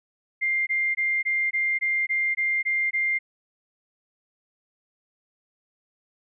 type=tone bursts; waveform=sine; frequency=2100 Hz; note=C7; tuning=6 cents sharp; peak=-21 dBFS; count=10; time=0.41-3.19 s; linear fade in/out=20 ms; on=260 ms; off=20 ms; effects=none